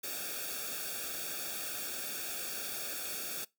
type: noise with comb filter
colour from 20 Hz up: white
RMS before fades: -39 dBFS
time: 0.03-3.45 s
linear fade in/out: 10 ms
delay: 0.99 ms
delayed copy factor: -1
effects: noise-tail reverb RT60 0.2 s tail -22 dB re dry